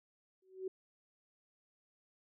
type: tone with exponential growth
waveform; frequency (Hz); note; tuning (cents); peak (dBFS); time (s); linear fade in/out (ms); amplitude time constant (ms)
sine; 376.5; F#4; +30; -34; 0.42-0.68; 5; 56
effects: none